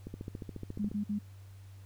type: click train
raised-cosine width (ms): 3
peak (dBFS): -27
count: 13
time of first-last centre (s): 0.07-0.915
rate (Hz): 14.2
type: tone bursts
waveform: sine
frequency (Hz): 206.6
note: G#3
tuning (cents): -9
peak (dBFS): -30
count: 3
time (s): 0.79-1.19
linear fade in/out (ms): 10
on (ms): 100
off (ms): 50
effects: added 97 Hz sine -48 dBFS peak until 1.85 s + pink hiss -64 dBFS RMS until 1.85 s